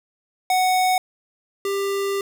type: tone pair in turn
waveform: square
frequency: 741 / 396.2 Hz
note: F#5 / G4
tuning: +2 / +18 cents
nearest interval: major seventh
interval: 1084 cents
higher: first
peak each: -17 / -22 dBFS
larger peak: first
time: 0.5-0.98 / 1.65-2.21 s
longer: second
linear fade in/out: 2 ms
effects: none